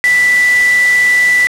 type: tone in noise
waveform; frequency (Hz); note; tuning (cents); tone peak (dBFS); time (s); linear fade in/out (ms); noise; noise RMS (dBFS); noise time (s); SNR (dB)
sine; 1975.5; B6; 0; -7; 0.04-1.47; 0; white; -22; 0.04-1.47; +12
effects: low-pass 9000 Hz 12 dB/octave